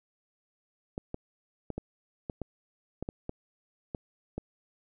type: clicks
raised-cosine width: 2 ms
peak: -21 dBFS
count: 11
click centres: 0.979 / 1.144 / 1.703 / 1.78 / 2.298 / 2.417 / 3.026 / 3.089 / 3.294 / 3.948 / 4.38 s
effects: none